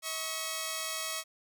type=tone pair together; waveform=5% pulse; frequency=640.8 / 1108.7 Hz; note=E5 / C#6; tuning=-49 / 0 cents; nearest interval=major sixth; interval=949 cents; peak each=-25 dBFS; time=0.02-1.24 s; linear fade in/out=50 ms; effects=none